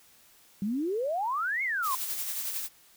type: exponential two-way sweep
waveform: sine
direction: up then down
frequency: 190 to 2217 to 1003 Hz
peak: -27 dBFS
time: 0.62-1.95 s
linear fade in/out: 2 ms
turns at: 1.63 s
type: noise with tremolo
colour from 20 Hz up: blue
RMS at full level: -32 dBFS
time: 1.82-2.69 s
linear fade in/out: 50 ms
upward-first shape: sine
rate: 11 Hz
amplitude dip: 40%
effects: white hiss -59 dBFS RMS until 2.96 s